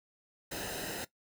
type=noise with comb filter; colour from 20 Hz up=pink; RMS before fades=-39 dBFS; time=0.51-1.05 s; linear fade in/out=10 ms; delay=0.88 ms; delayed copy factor=-0.7; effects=noise-tail reverb RT60 0.1 s tail -17 dB re dry